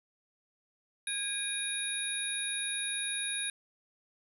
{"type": "tone cluster", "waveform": "sine", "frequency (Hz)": [1636, 2433, 3775, 10380], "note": ["G#6", "D#7", "A#7", "E9"], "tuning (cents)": [-26, -39, 21, -28], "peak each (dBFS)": [-40, -39, -37, -34], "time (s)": [1.07, 3.5], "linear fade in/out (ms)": 2, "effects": ["tanh soft clip ceiling -24 dBFS"]}